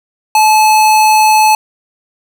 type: tone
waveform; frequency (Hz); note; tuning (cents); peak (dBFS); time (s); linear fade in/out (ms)
square; 863; A5; -34; -6; 0.35-1.55; 2
effects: none